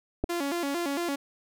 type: clicks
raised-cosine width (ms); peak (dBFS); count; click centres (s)
2; -15; 2; 0.239 / 0.242
type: tone with vibrato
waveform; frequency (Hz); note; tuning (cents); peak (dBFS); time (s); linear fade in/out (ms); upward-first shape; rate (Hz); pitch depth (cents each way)
sawtooth; 311.1; D#4; 0; -24; 0.29-1.16; 10; square; 4.4; 180
effects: none